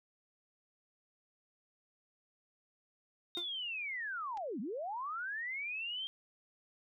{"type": "linear two-way sweep", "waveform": "sine", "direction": "down then up", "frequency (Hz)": [3729, 185, 3205], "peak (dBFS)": -37, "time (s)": [3.35, 6.07], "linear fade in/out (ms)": 0, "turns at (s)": 4.6}
{"type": "tone with exponential decay", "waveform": "40% pulse", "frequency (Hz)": 349.2, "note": "F4", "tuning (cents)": 0, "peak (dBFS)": -37, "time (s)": [3.37, 3.48], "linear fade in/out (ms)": 2, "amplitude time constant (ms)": 23}
{"type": "clicks", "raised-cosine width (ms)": 0.2, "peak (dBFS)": -37, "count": 2, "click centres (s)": [4.372, 4.375]}
{"effects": []}